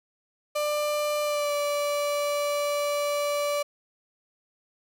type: tone with pitch glide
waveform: 35% pulse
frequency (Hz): 594 to 581.1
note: D5 to D5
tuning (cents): +20 to -18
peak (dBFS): -23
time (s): 0.55-3.63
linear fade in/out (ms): 10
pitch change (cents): -38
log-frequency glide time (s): 1.23-1.53
effects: none